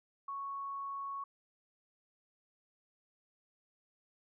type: tone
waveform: sine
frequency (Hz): 1108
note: C#6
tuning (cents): -1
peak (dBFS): -38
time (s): 0.28-1.24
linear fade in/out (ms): 5
effects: none